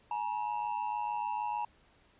triangle ring-modulated tone, 899 Hz, A5, 37 cents sharp, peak -27 dBFS, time 0.11-1.65 s, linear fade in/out 2 ms, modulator 53.3 Hz, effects pink hiss -65 dBFS RMS until 2.19 s + resampled to 8000 Hz

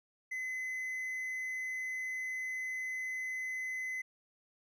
triangle tone, 2033 Hz, B6, 50 cents sharp, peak -34 dBFS, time 0.31-4.02 s, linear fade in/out 10 ms, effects none

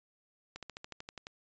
slowing click train, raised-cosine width 0.2 ms, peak -26 dBFS, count 10, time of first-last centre 0.56-1.269 s, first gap 67 ms, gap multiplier 1.04, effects resampled to 16000 Hz

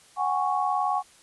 sine chord, F# suspended second, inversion none, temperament equal with one note detuned, 740 / 819.2 / 1108.7 Hz, F#5 / G#5 / C#6, 0 / -24 / 0 cents, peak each -27 dBFS, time 0.16-1.03 s, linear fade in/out 50 ms, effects white hiss -55 dBFS RMS until 1.22 s + resampled to 24000 Hz

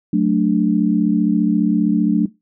sine chord, D major, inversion first, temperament equal, 185 / 220 / 293.7 Hz, F#3 / A3 / D4, 0 / 0 / 0 cents, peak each -17 dBFS, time 0.13-2.26 s, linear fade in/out 5 ms, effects noise-tail reverb RT60 0.2 s tail -19 dB re dry

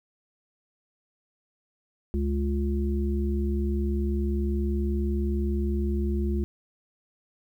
harmonic tone, 70.2 Hz, C#2, 22 cents sharp, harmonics 1 / 3 / 5, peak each -25 / -30 / -32 dBFS, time 2.14-6.44 s, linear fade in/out 0 ms, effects 10-bit

